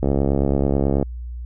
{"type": "click train", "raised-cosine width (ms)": 2, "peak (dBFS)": -6, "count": 70, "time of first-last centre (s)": [0.03, 1.027], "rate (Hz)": 69.2, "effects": ["added 60 Hz sine -28 dBFS peak until 1.45 s"]}